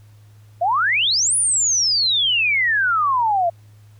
sine exponential two-way sweep, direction up then down, 652 to 10000 to 661 Hz, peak -15 dBFS, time 0.61-3.5 s, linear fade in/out 10 ms, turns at 1.36 s, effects added 105 Hz sine -44 dBFS peak until 3.99 s + pink hiss -59 dBFS RMS until 3.99 s

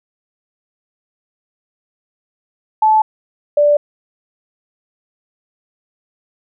sine tone pair in turn, 868 / 586.6 Hz, A5 / D5, -24 / -2 cents, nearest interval perfect fifth, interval 678 cents, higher first, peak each -8 dBFS, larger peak neither, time 2.82-3.02 / 3.57-3.77 s, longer neither, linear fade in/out 5 ms, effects none

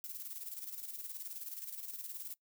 violet noise with tremolo, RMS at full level -43 dBFS, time 0.04-2.34 s, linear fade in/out 0 ms, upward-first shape square, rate 19 Hz, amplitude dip 55%, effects noise-tail reverb RT60 0.1 s tail -21 dB re dry

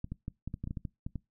clicks, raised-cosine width 5 ms, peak -24 dBFS, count 12, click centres 0.044 / 0.12 / 0.281 / 0.476 / 0.541 / 0.64 / 0.674 / 0.709 / 0.772 / 0.852 / 1.065 / 1.157 s, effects noise-tail reverb RT60 0.2 s tail -23 dB re dry

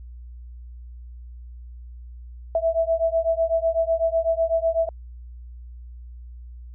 sine beating tone pair, 654 / 662 Hz, E5 / E5, -14 / +7 cents, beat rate 8 Hz, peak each -22 dBFS, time 2.55-4.89 s, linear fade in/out 2 ms, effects added 60 Hz sine -37 dBFS peak until 6.74 s

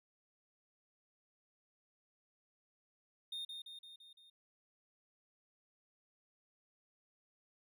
triangle tone with echo, 3666 Hz, A#7, 30 cents flat, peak -39 dBFS, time 3.32-3.45 s, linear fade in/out 5 ms, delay 170 ms, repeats 5, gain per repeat -4 dB, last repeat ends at 4.3 s, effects none

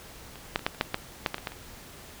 clicks, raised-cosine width 0.3 ms, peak -28 / -8 / -24 / -8 / -30 / -7 / -10 / -8 / -13 / -21 / -14 / -26 dBFS, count 12, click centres 0.357 / 0.559 / 0.593 / 0.665 / 0.747 / 0.811 / 0.944 / 1.262 / 1.344 / 1.382 / 1.472 / 1.52 s, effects pink hiss -47 dBFS RMS until 2.2 s

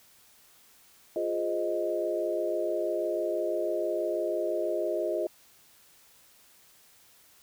sine chord, F minor seventh, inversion none, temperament equal, 349.2 / 415.3 / 523.3 / 622.3 Hz, F4 / Ab4 / C5 / Eb5, 0 / 0 / 0 / 0 cents, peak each -32 / -34 / -36 / -30 dBFS, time 1.16-5.27 s, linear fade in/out 2 ms, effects white hiss -59 dBFS RMS until 7.42 s

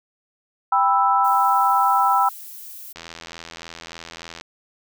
sine chord, E minor, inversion first, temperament just, 791.1 / 988.9 / 1318.5 Hz, G5 / B5 / E6, +16 / +2 / 0 cents, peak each -19 dBFS, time 0.72-2.29 s, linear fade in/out 5 ms
violet noise, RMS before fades -38 dBFS, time 1.24-2.93 s, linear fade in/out 10 ms
click train, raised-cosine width 0.2 ms, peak -18 dBFS, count 122, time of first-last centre 2.96-4.411 s, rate 83.4 Hz
effects none

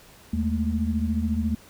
sine tone cluster, 79.4 / 212.2 / 226.3 Hz, D#2 / G#3 / A3, +36 / +38 / +49 cents, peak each -26 / -28 / -26 dBFS, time 0.33-1.55 s, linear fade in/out 5 ms, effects pink hiss -51 dBFS RMS until 1.69 s

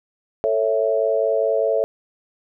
sine chord, A major, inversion none, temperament equal with one note detuned, 444.3 / 554.4 / 659.3 Hz, A4 / C#5 / E5, +17 / 0 / 0 cents, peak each -21 dBFS, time 0.44-1.84 s, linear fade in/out 0 ms, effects none

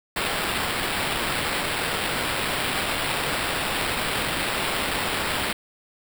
violet noise with sample-and-hold, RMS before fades -26 dBFS, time 0.16-5.53 s, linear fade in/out 5 ms, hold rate 6300 Hz, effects none

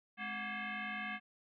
sine tone with frequency modulation, 261.6 Hz, C4, in tune, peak -38 dBFS, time 0.17-1.2 s, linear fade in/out 50 ms, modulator 473 Hz, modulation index 5.2, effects none

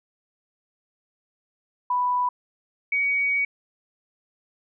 sine tone pair in turn, 989 / 2253 Hz, B5 / C#7, +2 / +28 cents, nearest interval octave + major second, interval 1426 cents, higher second, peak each -20 dBFS, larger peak neither, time 1.9-2.29 / 2.92-3.45 s, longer second, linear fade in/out 5 ms, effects none

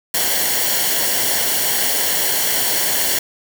white noise with comb filter, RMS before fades -18 dBFS, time 0.14-3.19 s, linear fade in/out 5 ms, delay 0.8 ms, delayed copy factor -0.6, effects none

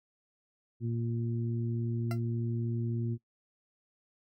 harmonic tone, 116.54 Hz, A#2, in tune, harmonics 1 / 2 / 3, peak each -31 / -37 / -41 dBFS, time 0.8-3.18 s, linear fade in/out 50 ms
20% pulse tone with exponential decay, 683 Hz, F5, 39 cents flat, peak -30 dBFS, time 2.11-2.2 s, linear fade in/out 1 ms, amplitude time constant 18 ms
effects noise-tail reverb RT60 0.1 s tail -21 dB re dry

